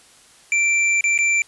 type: tone with dropouts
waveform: square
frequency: 2349 Hz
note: D7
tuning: in tune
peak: -16 dBFS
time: 0.52-1.42 s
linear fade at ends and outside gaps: 1 ms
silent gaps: 1.009-1.04 / 1.178-1.188 s
effects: white hiss -50 dBFS RMS until 1.47 s + resampled to 24000 Hz